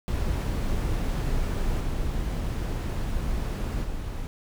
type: noise with level steps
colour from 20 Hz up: brown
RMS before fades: -26 / -28 / -32 dBFS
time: 0.08-4.27 s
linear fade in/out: 0 ms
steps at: 1.8 / 3.83 s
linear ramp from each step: 20 ms
effects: none